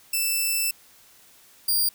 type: tone pair in turn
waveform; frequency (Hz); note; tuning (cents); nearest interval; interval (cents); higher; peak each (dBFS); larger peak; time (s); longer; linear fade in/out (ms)
5% pulse; 2647 / 4782; E7 / D8; +7 / +30; minor seventh; 1023; second; -13; neither; 0.13-0.71 / 1.68-1.89; first; 5
effects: white hiss -54 dBFS RMS until 1.94 s